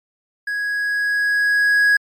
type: tone with level ramp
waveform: triangle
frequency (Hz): 1661.2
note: G#6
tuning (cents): 0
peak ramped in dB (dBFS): -19 to -9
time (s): 0.47-1.97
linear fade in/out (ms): 5
effects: MP3 96 kbps